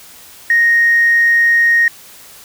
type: tone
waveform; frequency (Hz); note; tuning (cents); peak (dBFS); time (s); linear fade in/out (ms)
sine; 1864.7; A#6; 0; -7; 0.5-1.88; 2
effects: tanh soft clip ceiling -3 dBFS + white hiss -39 dBFS RMS until 2.44 s